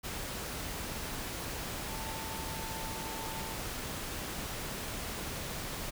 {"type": "tone in noise", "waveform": "sine", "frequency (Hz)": 890, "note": "A5", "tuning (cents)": 20, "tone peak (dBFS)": -44, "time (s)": [1.87, 3.55], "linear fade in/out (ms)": 20, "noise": "pink", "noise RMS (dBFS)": -39, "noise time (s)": [0.03, 5.91], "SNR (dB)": -8, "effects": []}